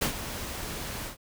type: noise with ADSR envelope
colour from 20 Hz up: pink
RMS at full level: -25 dBFS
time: 0.01-1.17 s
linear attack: 12 ms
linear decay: 99 ms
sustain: -11 dB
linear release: 110 ms
effects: none